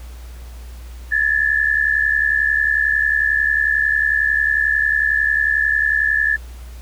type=tone pair together; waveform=sine; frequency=1701 / 1772.1 Hz; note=G#6 / A6; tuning=+41 / +12 cents; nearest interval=minor second; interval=71 cents; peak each=-17 dBFS; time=1.11-6.37 s; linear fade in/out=20 ms; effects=added 60 Hz sine -32 dBFS peak until 6.81 s + pink hiss -46 dBFS RMS until 6.81 s